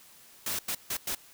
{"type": "noise bursts at uneven times", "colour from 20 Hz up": "white", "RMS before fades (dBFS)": -32, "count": 4, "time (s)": [[0.46, 0.59], [0.68, 0.75], [0.9, 0.97], [1.07, 1.15]], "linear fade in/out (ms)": 5, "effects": ["white hiss -55 dBFS RMS until 1.33 s"]}